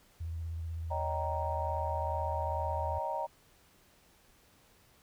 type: tone with vibrato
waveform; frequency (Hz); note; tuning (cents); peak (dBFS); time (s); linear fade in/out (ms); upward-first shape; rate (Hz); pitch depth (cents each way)
sine; 82.41; E2; 0; -35; 0.2-2.99; 10; sine; 16; 39
type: chord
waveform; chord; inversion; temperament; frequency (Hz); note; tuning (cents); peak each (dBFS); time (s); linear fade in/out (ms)
sine; Eb dominant seventh; third; just; 560 / 622.3 / 777.8 / 933.4; Db5 / Eb5 / G5 / Bb5; +18 / 0 / -14 / +2; -40 / -38 / -39 / -35; 0.9-3.27; 20
effects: tanh soft clip ceiling -19 dBFS + pink hiss -64 dBFS RMS until 5.02 s